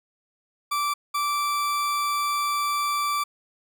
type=tone pair in turn; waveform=40% pulse; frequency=1166 / 1166 Hz; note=D6 / D6; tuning=-13 / -13 cents; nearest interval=unison; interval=0 cents; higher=neither; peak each=-22 dBFS; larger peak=neither; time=0.71-0.94 / 1.14-3.24 s; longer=second; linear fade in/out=10 ms; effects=none